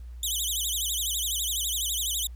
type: tone with vibrato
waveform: 15% pulse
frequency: 3385 Hz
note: G#7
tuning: 32 cents sharp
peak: -20 dBFS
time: 0.23-2.27 s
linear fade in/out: 2 ms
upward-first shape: sine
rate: 12 Hz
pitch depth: 230 cents each way
effects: added 60 Hz sine -38 dBFS peak until 2.35 s + pink hiss -65 dBFS RMS until 2.35 s